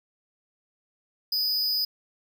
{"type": "tone with amplitude modulation", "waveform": "square", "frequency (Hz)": 4978, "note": "D#8", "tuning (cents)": 0, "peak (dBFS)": -21, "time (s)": [1.32, 1.85], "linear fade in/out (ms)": 5, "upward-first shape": "sine", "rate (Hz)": 253, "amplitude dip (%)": 65, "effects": []}